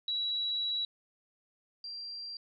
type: tone pair in turn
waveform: sine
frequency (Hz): 3905 / 4732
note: B7 / D8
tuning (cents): -20 / +12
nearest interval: minor third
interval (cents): 332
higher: second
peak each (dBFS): -30 / -39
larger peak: first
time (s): 0.08-0.85 / 1.84-2.37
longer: first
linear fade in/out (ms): 2
effects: none